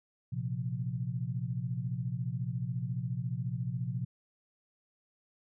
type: chord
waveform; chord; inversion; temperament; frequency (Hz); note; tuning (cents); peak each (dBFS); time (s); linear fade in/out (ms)
sine; Bb suspended second; none; equal; 116.54 / 130.81 / 174.61; Bb2 / C3 / F3; 0 / 0 / 0; -36 / -35 / -39; 0.32-4.05; 10
effects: none